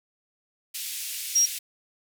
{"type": "band-pass noise", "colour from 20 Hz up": "white", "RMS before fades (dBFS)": -34, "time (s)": [0.74, 1.59], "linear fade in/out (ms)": 10, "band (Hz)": [2300, 15000], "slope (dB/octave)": 24}
{"type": "tone", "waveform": "sine", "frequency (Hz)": 5640, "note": "F8", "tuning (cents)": 16, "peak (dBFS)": -17, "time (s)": [1.35, 1.46], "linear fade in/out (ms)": 10}
{"effects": []}